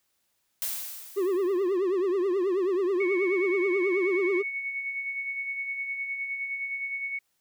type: noise with exponential decay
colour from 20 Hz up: blue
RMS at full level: -29 dBFS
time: 0.62-1.77 s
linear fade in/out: 0 ms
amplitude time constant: 250 ms
type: tone with vibrato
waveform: triangle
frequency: 374.9 Hz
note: F#4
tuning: 23 cents sharp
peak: -21 dBFS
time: 1.16-4.43 s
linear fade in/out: 20 ms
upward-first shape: triangle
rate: 9.3 Hz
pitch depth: 160 cents each way
type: tone with tremolo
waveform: sine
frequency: 2217 Hz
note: C#7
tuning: in tune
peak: -28 dBFS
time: 3-7.19 s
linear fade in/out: 5 ms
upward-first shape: sine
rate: 9.7 Hz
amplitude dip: 45%
effects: white hiss -74 dBFS RMS until 7.4 s